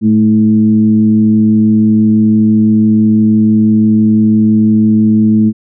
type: tone with frequency modulation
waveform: sine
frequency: 216.9 Hz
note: A3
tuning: 25 cents flat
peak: -5 dBFS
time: 0.01-5.53 s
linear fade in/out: 50 ms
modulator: 106 Hz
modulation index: 0.57
effects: none